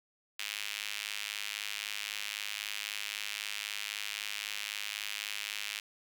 sawtooth tone with high-pass filter, 103.83 Hz, G#2, in tune, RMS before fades -39 dBFS, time 0.39-5.8 s, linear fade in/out 5 ms, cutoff 2600 Hz, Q 2, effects none

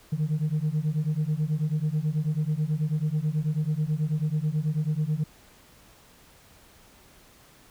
sine beating tone pair, 149 / 158.2 Hz, D3 / D#3, +25 / +29 cents, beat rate 9.2 Hz, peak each -25 dBFS, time 0.12-5.24 s, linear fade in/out 10 ms, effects tanh soft clip ceiling -20 dBFS + pink hiss -55 dBFS RMS until 7.7 s

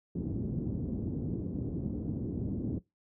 white low-pass noise, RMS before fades -34 dBFS, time 0.15-2.79 s, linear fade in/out 5 ms, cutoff 290 Hz, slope 24 dB/octave, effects noise-tail reverb RT60 0.2 s tail -22 dB re dry + high-pass 60 Hz 12 dB/octave

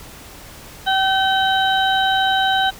harmonic tone, 768 Hz, G5, 36 cents flat, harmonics 1 / 2 / 4 / 5, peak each -17 / -20 / -23 / -24 dBFS, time 0.86-2.71 s, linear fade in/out 20 ms, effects pink hiss -39 dBFS RMS until 2.79 s

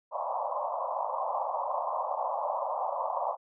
white band-pass noise, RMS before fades -32 dBFS, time 0.11-3.37 s, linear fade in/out 50 ms, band 540 to 1100 Hz, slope 96 dB/octave, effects none

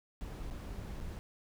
brown noise with dropouts, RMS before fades -42 dBFS, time 0.21-1.19 s, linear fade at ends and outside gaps 0 ms, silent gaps 0.501-0.509 / 1.002-1.009 s, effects none

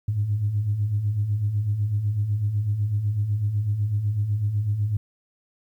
sine beating tone pair, 98 / 106 Hz, G2 / G#2, 0 / +36 cents, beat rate 8 Hz, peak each -29 / -21 dBFS, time 0.08-4.97 s, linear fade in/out 5 ms, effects tanh soft clip ceiling -14 dBFS + 10-bit

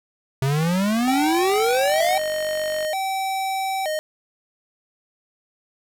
square exponential sweep, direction up, 130.81 to 781 Hz, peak -19 dBFS, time 0.42-2.18 s, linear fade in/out 2 ms
click train, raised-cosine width 0.3 ms, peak -20 dBFS, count 114, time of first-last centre 0.46-2.849 s, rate 47.3 Hz
square tone with vibrato, 690 Hz, F5, 21 cents flat, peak -23 dBFS, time 1.08-3.99 s, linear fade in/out 0 ms, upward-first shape square, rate 0.54 Hz, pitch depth 190 cents each way
effects none

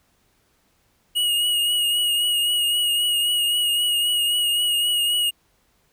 square tone with vibrato, 2885 Hz, F#7, 44 cents flat, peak -19 dBFS, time 1.15-5.31 s, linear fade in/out 20 ms, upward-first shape triangle, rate 3.8 Hz, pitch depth 34 cents each way, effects pink hiss -64 dBFS RMS until 5.92 s

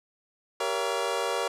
25% pulse chord, G diminished seventh, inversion none, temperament just, 392 / 470.4 / 564.5 / 677.4 Hz, G4 / Bb4 / Db5 / Fb5, 0 / +16 / +31 / +47 cents, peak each -30 / -27 / -28 / -31 dBFS, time 0.6-1.48 s, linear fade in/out 5 ms, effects low-pass 10000 Hz 12 dB/octave

